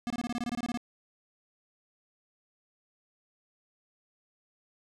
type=tone bursts; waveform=square; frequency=239.6 Hz; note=A#3; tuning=48 cents sharp; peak=-31 dBFS; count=13; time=0.07-0.774 s; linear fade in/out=0 ms; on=32 ms; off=24 ms; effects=low-pass 8000 Hz 12 dB/octave